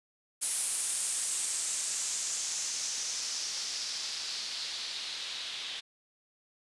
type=noise with low-pass filter sweep; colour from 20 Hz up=blue; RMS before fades=-35 dBFS; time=0.41-5.81 s; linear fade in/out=20 ms; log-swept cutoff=10000 to 3500 Hz; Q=2.7; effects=resampled to 24000 Hz